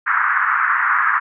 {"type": "band-pass noise", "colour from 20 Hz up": "pink", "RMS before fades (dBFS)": -17, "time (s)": [0.06, 1.2], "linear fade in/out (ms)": 20, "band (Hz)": [1100, 1800], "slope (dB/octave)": 48, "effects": []}